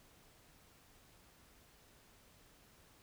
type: silence
effects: pink hiss -65 dBFS RMS until 3.02 s